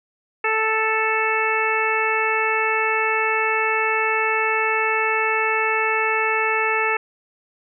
harmonic tone, 440 Hz, A4, in tune, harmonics 1 / 2 / 3 / 4 / 5 / 6, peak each -25 / -25 / -25 / -25 / -25 / -25 dBFS, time 0.44-6.97 s, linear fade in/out 5 ms, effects none

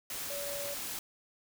sine tone in noise, 570 Hz, C#5, 48 cents sharp, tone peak -39 dBFS, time 0.3-0.74 s, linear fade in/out 2 ms, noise white, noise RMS -39 dBFS, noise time 0.1-0.99 s, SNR -3 dB, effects none

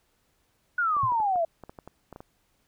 sine exponential sweep, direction down, 1481 to 644 Hz, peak -22 dBFS, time 0.78-1.45 s, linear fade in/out 5 ms
clicks, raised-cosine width 1 ms, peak -28 dBFS, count 11, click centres 0.967 / 1.121 / 1.202 / 1.358 / 1.637 / 1.695 / 1.788 / 1.876 / 2.127 / 2.161 / 2.205 s
sine tone with exponential decay, 115.2 Hz, A#2, 20 cents flat, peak -25 dBFS, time 1.03-1.13 s, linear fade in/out 5 ms, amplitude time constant 21 ms
effects pink hiss -70 dBFS RMS until 2.67 s

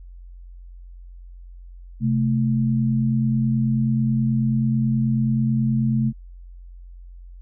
sine tone pair together, 130.71 / 220 Hz, C3 / A3, -1 / 0 cents, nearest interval major sixth, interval 901 cents, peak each -20 / -20 dBFS, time 2-6.13 s, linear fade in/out 50 ms, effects added 44 Hz sine -38 dBFS peak until 7.41 s

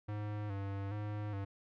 square tone with vibrato, 101.7 Hz, G#2, 36 cents flat, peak -38 dBFS, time 0.08-1.45 s, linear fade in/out 10 ms, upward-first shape square, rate 1.2 Hz, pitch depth 52 cents each way, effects low-pass 2000 Hz 12 dB/octave

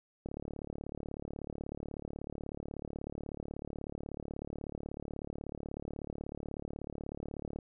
click train, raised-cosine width 2 ms, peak -27 dBFS, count 267, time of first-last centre 0.26-7.588 s, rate 36.3 Hz, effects none

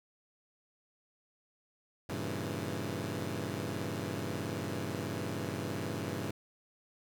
15% pulse chord, G diminished seventh, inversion none, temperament equal, 98 / 116.54 / 138.59 / 164.81 Hz, G2 / Bb2 / Db3 / Fb3, 0 / 0 / 0 / 0 cents, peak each -33 / -35 / -35 / -35 dBFS, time 2.09-6.31 s, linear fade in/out 5 ms, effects none

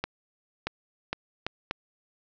accelerating click train, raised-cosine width 0.3 ms, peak -13 dBFS, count 5, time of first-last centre 0.04-1.711 s, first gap 630 ms, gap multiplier 0.73, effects resampled to 16000 Hz + 9-bit

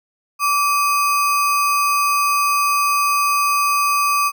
sine tone with sample-and-hold, 1160 Hz, D6, 22 cents flat, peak -14 dBFS, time 0.39-4.32 s, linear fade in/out 50 ms, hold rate 3675 Hz, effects none

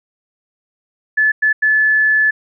sine tone bursts at uneven times, 1730 Hz, A6, 30 cents flat, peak -10 dBFS, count 3, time 1.17-1.32 / 1.42-1.53 / 1.62-2.31 s, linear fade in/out 10 ms, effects none

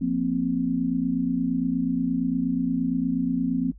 sine chord, F suspended fourth, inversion none, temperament equal, 174.61 / 233.1 / 261.6 Hz, F3 / Bb3 / C4, 0 / 0 / 0 cents, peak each -28 / -27 / -24 dBFS, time 0.01-3.72 s, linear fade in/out 10 ms, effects noise-tail reverb RT60 0.1 s tail -20 dB re dry + added 50 Hz sine -43 dBFS peak until 3.78 s

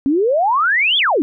sine exponential two-way sweep, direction up then down, 261.3 to 3522 to 261.3 Hz, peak -12 dBFS, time 0.06-1.22 s, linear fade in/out 0 ms, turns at 0.98 s, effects none

